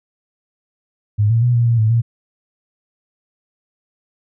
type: tone with pitch steps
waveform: sine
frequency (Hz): 104.7 / 114.9 / 122.2 / 118.4 / 117.1 / 109.5 / 116.6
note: G#2 / A#2 / B2 / A#2 / A#2 / A2 / A#2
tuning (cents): +15 / -25 / -18 / +27 / +8 / -8 / +1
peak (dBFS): -11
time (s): 1.18-2.02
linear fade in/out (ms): 20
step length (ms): 120
effects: none